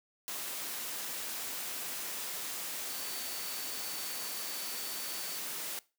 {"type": "tone in noise", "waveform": "sine", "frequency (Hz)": 4500, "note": "C#8", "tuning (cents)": 25, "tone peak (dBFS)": -46, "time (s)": [2.9, 5.38], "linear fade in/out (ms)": 0, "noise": "white", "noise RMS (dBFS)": -39, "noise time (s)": [0.28, 5.79], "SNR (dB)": -10, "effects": ["noise-tail reverb RT60 0.3 s tail -21 dB re dry", "high-pass 200 Hz 12 dB/octave"]}